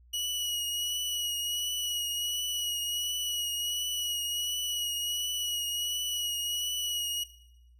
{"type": "tone with vibrato", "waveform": "sawtooth", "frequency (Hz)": 2918, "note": "F#7", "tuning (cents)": -25, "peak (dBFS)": -27, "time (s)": [0.13, 7.24], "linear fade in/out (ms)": 10, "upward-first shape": "triangle", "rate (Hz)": 1.4, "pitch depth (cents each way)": 29, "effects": ["noise-tail reverb RT60 0.9 s tail -18 dB re dry", "added 60 Hz sine -55 dBFS peak until 7.79 s"]}